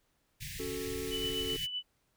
pink band-stop noise, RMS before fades -42 dBFS, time 0.4-1.67 s, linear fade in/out 20 ms, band 180 to 1700 Hz, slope 96 dB/octave
triangle chord, F# minor, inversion second, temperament equal, 277.2 / 370 / 440 Hz, C#4 / F#4 / A4, 0 / 0 / 0 cents, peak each -40 / -39 / -37 dBFS, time 0.59-1.57 s, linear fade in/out 10 ms
sine tone with tremolo, 2982 Hz, F#7, 13 cents sharp, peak -32 dBFS, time 1.1-1.83 s, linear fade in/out 50 ms, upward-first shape sine, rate 7.8 Hz, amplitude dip 55%
effects pink hiss -75 dBFS RMS until 2.16 s

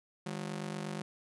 sawtooth ring-modulated tone, 180.9 Hz, F#3, 39 cents flat, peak -30 dBFS, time 0.26-1.02 s, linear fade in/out 2 ms, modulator 24.2 Hz, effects resampled to 24000 Hz

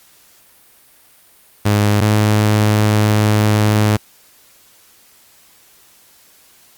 sawtooth tone pair in turn, 103.83 / 106.07 Hz, G#2 / G#2, 0 / +37 cents, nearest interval unison, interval 37 cents, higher second, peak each -7 dBFS, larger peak neither, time 1.65-2.01 / 2.01-3.97 s, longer second, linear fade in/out 10 ms, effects white hiss -49 dBFS RMS until 6.77 s + Opus 48 kbps

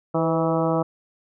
harmonic tone with a mistuned harmonic, 162.4 Hz, E3, 26 cents flat, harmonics 1 / 2 / 3 / 4 / 5 / 6 / 7 / 8, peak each -25 / -25 / -25 / -26 / -30 / -32 / -32 / -33 dBFS, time 0.14-0.83 s, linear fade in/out 10 ms, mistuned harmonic 3, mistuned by +42 cents, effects none

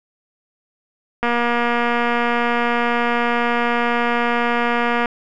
click train, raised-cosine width 0.5 ms, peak -5 dBFS, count 912, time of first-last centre 1.23-5.058 s, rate 238 Hz, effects none

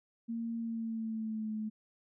sine tone with pitch glide, 230.2 to 216 Hz, A#3 to A3, -22 to -32 cents, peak -34 dBFS, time 0.28-1.7 s, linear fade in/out 20 ms, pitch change -110 cents, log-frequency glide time 0.58-1.52 s, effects none

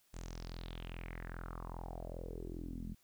sawtooth tone with low-pass filter sweep, 42.48 Hz, F1, 47 cents flat, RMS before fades -45 dBFS, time 0.13-2.95 s, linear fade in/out 20 ms, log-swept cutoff 7600 to 200 Hz, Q 4.8, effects white hiss -72 dBFS RMS until 3.03 s

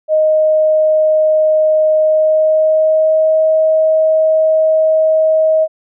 sine tone with pitch glide, 622.3 to 632.1 Hz, D#5 to D#5, 0 to +27 cents, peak -8 dBFS, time 0.08-5.68 s, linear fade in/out 50 ms, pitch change +27 cents, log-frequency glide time 1.98-3.42 s, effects none

